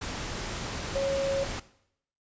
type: tone in noise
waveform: sine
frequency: 548 Hz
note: C#5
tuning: 20 cents flat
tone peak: -25 dBFS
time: 0.95-1.44 s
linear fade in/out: 10 ms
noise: pink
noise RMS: -35 dBFS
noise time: 0.01-1.6 s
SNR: +7 dB
effects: noise-tail reverb RT60 0.7 s tail -17 dB re dry + resampled to 16000 Hz